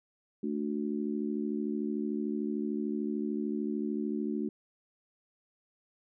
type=harmonic tone; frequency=73.42 Hz; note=D2; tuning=in tune; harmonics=3 / 4 / 5; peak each=-33 / -35 / -37 dBFS; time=0.43-4.49 s; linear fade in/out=5 ms; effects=none